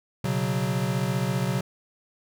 square chord, B suspended second, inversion none, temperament equal, 123.47 / 138.59 / 185 Hz, B2 / C#3 / F#3, 0 / 0 / 0 cents, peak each -29 dBFS, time 0.24-1.61 s, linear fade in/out 5 ms, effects none

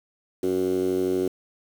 10% pulse tone with band-pass filter, 92.5 Hz, F#2, in tune, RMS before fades -24 dBFS, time 0.43-1.28 s, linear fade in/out 5 ms, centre 350 Hz, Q 4.5, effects 7-bit

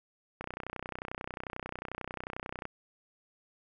click train, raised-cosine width 0.5 ms, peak -22 dBFS, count 71, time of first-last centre 0.41-2.654 s, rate 31.2 Hz, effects none

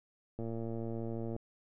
click train, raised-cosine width 2 ms, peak -27 dBFS, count 112, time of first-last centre 0.39-1.364 s, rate 114 Hz, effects none

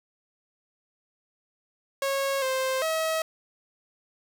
sawtooth tone with pitch steps, 548 / 524 / 641 Hz, C#5 / C5 / E5, -20 / +2 / -49 cents, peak -21 dBFS, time 2.02-3.22 s, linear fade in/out 2 ms, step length 400 ms, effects none

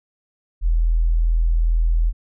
sine tone, 41.2 Hz, E1, in tune, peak -14 dBFS, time 0.61-2.13 s, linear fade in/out 50 ms, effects none

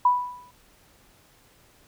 sine tone with exponential decay, 987 Hz, B5, 1 cent flat, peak -13 dBFS, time 0.05-0.51 s, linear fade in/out 5 ms, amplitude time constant 100 ms, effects pink hiss -58 dBFS RMS until 1.87 s

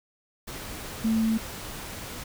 sine tone in noise, 222.7 Hz, A3, 21 cents sharp, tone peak -21 dBFS, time 1.04-1.38 s, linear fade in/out 10 ms, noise pink, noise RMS -38 dBFS, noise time 0.47-2.24 s, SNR +14 dB, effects none

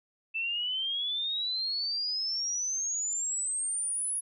sine exponential sweep, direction up, 2637 to 10548 Hz, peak -29 dBFS, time 0.34-4.21 s, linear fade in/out 20 ms, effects none

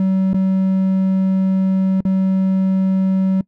triangle tone with dropouts, 190 Hz, F#3, 46 cents sharp, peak -11 dBFS, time 0-3.41 s, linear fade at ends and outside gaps 2 ms, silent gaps 0.333-0.343 / 2.006-2.051 s, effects noise-tail reverb RT60 0.1 s tail -22 dB re dry

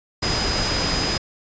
sine tone in noise, 4978 Hz, D#8, in tune, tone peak -25 dBFS, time 0.22-1.18 s, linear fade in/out 10 ms, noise pink, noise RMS -23 dBFS, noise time 0.22-1.18 s, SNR -5 dB, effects resampled to 16000 Hz

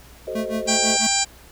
sine chord, F# diminished seventh, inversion none, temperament equal with one note detuned, 378.6 / 440 / 523.3 / 622.3 Hz, F#4 / A4 / C5 / Eb5, +40 / 0 / 0 / 0 cents, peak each -33 / -32 / -30 / -31 dBFS, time 0.27-0.97 s, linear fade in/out 5 ms
square tone with tremolo, 220 Hz, A3, in tune, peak -23 dBFS, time 0.35-1.07 s, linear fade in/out 5 ms, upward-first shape sine, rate 6 Hz, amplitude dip 100%
harmonic tone, 791 Hz, G5, 15 cents sharp, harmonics 1 / 2 / 3 / 4 / 5 / 6 / 7 / 8 / 9 / 10, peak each -26 / -31 / -28 / -32 / -28 / -26 / -30 / -32 / -22 / -27 dBFS, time 0.67-1.25 s, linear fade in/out 20 ms
effects added 60 Hz sine -48 dBFS peak until 1.51 s + pink hiss -48 dBFS RMS until 1.51 s

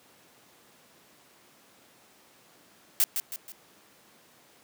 blue noise with echo, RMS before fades -22 dBFS, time 3-3.04 s, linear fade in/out 0 ms, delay 160 ms, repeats 3, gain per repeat -7 dB, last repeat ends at 3.52 s, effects pink hiss -58 dBFS RMS until 4.63 s + high-pass 200 Hz 12 dB/octave

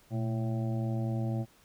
harmonic tone with a mistuned harmonic, 111.3 Hz, A2, 20 cents sharp, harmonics 1 / 2 / 3 / 5 / 6 / 7, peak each -30 / -36 / -40 / -44 / -46 / -47 dBFS, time 0.1-1.46 s, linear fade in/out 50 ms, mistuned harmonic 1, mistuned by +110 cents, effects pink hiss -62 dBFS RMS until 1.64 s

